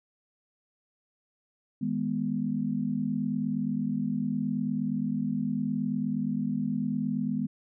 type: chord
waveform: sine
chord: G# minor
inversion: second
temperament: equal with one note detuned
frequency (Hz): 158.83 / 207.7 / 246.9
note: D#3 / G#3 / B3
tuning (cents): +36 / 0 / 0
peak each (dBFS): -34 / -30 / -30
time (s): 1.81-7.47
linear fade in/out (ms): 10
effects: none